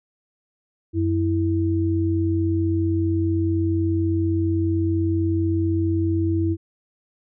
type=tone pair together; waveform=sine; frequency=92.47 / 328.2 Hz; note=F#2 / E4; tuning=-1 / -8 cents; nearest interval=octave + minor seventh; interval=2193 cents; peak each=-21 dBFS; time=0.93-6.57 s; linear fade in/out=50 ms; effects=none